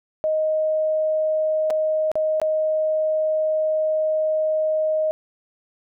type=tone with dropouts; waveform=sine; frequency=624 Hz; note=D#5; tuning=5 cents sharp; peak=-18 dBFS; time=0.24-5.11 s; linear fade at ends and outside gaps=0 ms; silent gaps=1.702-1.706 / 2.116-2.155 / 2.4-2.416 s; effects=none